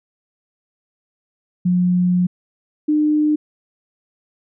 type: tone pair in turn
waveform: sine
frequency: 179.4 / 302.2 Hz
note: F3 / D4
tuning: +47 / +50 cents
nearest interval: major sixth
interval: 903 cents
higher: second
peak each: -13 dBFS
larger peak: neither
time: 1.65-2.27 / 2.88-3.36 s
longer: first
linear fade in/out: 10 ms
effects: none